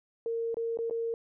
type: tone with dropouts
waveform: sine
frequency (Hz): 460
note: A#4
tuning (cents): -23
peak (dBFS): -29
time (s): 0.26-1.14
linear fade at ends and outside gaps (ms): 1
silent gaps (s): 0.544-0.569 / 0.773-0.788 / 0.898-0.909
effects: none